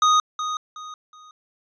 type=tone with echo; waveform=square; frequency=1244.5 Hz; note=D#6; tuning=in tune; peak=-15 dBFS; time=0.02-0.2 s; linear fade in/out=2 ms; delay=370 ms; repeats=3; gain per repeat=-10 dB; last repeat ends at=1.31 s; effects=resampled to 16000 Hz